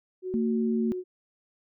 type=tone with pitch glide; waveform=sine; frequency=370 to 365.8 Hz; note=F#4 to F#4; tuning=0 to -20 cents; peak=-30 dBFS; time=0.22-1.04 s; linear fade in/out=50 ms; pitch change=-20 cents; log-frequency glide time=0.74-0.93 s
type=tone; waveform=sine; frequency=226.9 Hz; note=A#3; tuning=47 cents flat; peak=-24 dBFS; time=0.34-0.92 s; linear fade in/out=0 ms
effects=none